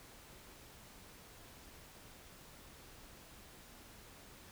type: silence
effects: pink hiss -57 dBFS RMS until 4.51 s